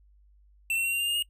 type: tone with pitch steps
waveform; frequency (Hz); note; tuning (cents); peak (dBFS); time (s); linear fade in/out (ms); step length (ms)
square; 2690 / 2717 / 2743 / 2770 / 2798 / 2825 / 2853; E7 / F7 / F7 / F7 / F7 / F7 / F7; +34 / -48 / -32 / -15 / +3 / +19 / +36; -26; 0.7-1.225; 2; 75
effects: noise-tail reverb RT60 0.1 s tail -22 dB re dry + added 50 Hz sine -56 dBFS peak until 1.29 s